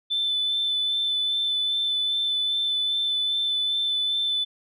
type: tone with vibrato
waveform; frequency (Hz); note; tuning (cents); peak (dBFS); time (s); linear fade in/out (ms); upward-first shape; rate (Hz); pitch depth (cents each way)
sine; 3520; A7; 0; -21; 0.1-4.45; 20; sine; 2.5; 14
effects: tanh soft clip ceiling -17 dBFS